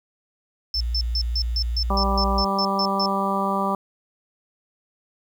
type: tone bursts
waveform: sine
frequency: 5300 Hz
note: E8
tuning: 9 cents sharp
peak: -22 dBFS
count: 12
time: 0.74-3.06 s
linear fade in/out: 2 ms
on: 65 ms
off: 140 ms
type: tone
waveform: sine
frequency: 58.8 Hz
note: A#1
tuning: 16 cents sharp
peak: -22 dBFS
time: 0.74-2.46 s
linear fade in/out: 50 ms
type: harmonic tone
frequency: 196 Hz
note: G3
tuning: in tune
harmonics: 1 / 2 / 3 / 4 / 5 / 6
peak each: -26 / -31 / -29 / -28 / -27 / -26 dBFS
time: 1.9-3.75 s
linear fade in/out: 2 ms
effects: 8-bit